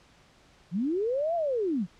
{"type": "linear two-way sweep", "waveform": "sine", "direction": "up then down", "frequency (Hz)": [153.5, 698.5, 153.5], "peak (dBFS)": -25, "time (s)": [0.71, 1.87], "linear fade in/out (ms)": 50, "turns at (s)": 1.35, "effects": ["pink hiss -59 dBFS RMS until 1.99 s", "low-pass 6000 Hz 12 dB/octave"]}